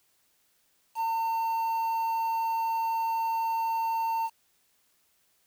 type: tone with quantisation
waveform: triangle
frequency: 906 Hz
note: A#5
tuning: 50 cents flat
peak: -24 dBFS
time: 0.95-4.3 s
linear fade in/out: 50 ms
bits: 8
effects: white hiss -69 dBFS RMS until 5.46 s